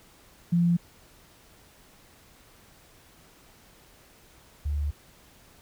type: tone pair in turn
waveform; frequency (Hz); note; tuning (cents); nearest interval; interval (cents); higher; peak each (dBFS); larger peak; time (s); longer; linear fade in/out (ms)
sine; 172.2 / 73.12; F3 / D2; -24 / -7; octave + minor third; 1483; first; -19 / -25; first; 0.52-0.77 / 4.65-4.91; second; 10
effects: pink hiss -56 dBFS RMS until 5.61 s